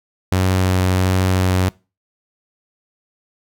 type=tone with vibrato; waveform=sawtooth; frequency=92.9 Hz; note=F#2; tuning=7 cents sharp; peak=-10 dBFS; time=0.32-1.69 s; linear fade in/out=0 ms; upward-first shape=sine; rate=1.4 Hz; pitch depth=9 cents each way; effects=noise-tail reverb RT60 0.3 s tail -23 dB re dry